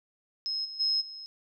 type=tone with level steps; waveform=sine; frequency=5150 Hz; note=E8; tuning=41 cents flat; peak=-29 / -38 / -24 / -40 dBFS; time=0.46-1.26 s; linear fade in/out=0 ms; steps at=0.64 / 0.79 / 1 s; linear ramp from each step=20 ms; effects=none